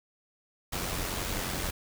pink noise with amplitude modulation, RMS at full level -31 dBFS, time 0.72-1.71 s, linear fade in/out 10 ms, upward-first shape sine, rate 91.1 Hz, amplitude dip 45%, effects none

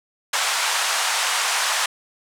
pink band-pass noise, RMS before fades -22 dBFS, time 0.33-1.86 s, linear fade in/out 5 ms, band 800 to 9700 Hz, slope 24 dB/octave, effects none

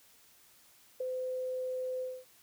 sine tone with ADSR envelope, 511 Hz, C5, 41 cents flat, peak -29 dBFS, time 1-2.25 s, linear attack 8 ms, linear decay 4 ms, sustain -4 dB, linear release 240 ms, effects white hiss -62 dBFS RMS until 2.42 s

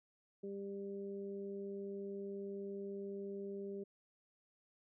harmonic tone, 198.4 Hz, G3, 21 cents sharp, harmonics 1 / 2 / 3, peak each -47 / -43 / -57 dBFS, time 0.43-3.84 s, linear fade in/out 10 ms, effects none

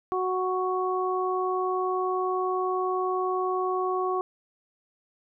harmonic tone, 370 Hz, F#4, in tune, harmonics 1 / 2 / 3, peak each -27 / -31 / -29 dBFS, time 0.12-4.21 s, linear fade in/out 0 ms, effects none

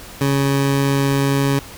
20% pulse tone, 138.59 Hz, C#3, in tune, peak -10 dBFS, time 0.21-1.59 s, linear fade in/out 2 ms, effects pink hiss -37 dBFS RMS until 1.77 s

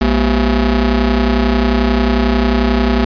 30% pulse ring-modulated tone, 150 Hz, D3, 37 cents sharp, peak -5 dBFS, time 0.01-3.05 s, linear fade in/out 5 ms, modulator 90.6 Hz, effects resampled to 11025 Hz

